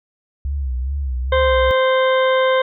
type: tone with vibrato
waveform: sine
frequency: 66.4 Hz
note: C2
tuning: 26 cents sharp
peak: -19 dBFS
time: 0.45-1.71 s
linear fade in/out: 0 ms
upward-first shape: sine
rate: 2.4 Hz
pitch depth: 120 cents each way
type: harmonic tone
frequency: 521 Hz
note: C5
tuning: 7 cents flat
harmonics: 1 / 2 / 3 / 4 / 6 / 7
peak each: -14 / -20 / -24 / -26 / -30 / -31 dBFS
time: 1.32-2.62 s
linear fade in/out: 5 ms
effects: none